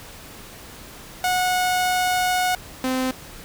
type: tone pair in turn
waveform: sawtooth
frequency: 731 / 258.4 Hz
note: F#5 / C4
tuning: -21 / -21 cents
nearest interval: octave + tritone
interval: 1800 cents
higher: first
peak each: -15 / -17 dBFS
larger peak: first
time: 1.24-2.55 / 2.84-3.11 s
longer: first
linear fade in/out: 2 ms
effects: pink hiss -41 dBFS RMS until 3.44 s